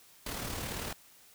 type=noise with amplitude modulation; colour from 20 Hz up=pink; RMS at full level=-36 dBFS; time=0.26-0.93 s; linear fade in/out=5 ms; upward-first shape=sine; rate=37.7 Hz; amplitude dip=45%; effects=white hiss -59 dBFS RMS until 1.34 s